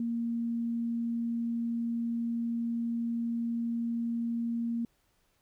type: tone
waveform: sine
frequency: 233.1 Hz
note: A#3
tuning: in tune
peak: -29 dBFS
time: 0-4.85 s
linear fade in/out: 2 ms
effects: pink hiss -72 dBFS RMS until 5.41 s